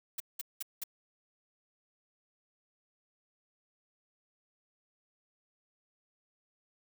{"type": "noise bursts", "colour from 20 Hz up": "blue", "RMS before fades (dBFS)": -37, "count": 4, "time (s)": [0.18, 0.838], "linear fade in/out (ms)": 5, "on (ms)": 22, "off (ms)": 190, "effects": []}